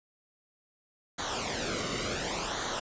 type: noise with flanger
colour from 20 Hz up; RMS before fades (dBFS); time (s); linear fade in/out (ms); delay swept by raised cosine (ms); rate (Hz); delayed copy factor
pink; -33; 1.18-2.8; 10; 0.38 to 1.21; 0.69; -0.7
effects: resampled to 16000 Hz